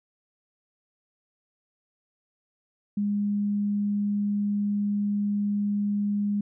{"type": "tone", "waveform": "sine", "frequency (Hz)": 204.7, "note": "G#3", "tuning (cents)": -25, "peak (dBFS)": -23, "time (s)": [2.97, 6.41], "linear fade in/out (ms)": 5, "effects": []}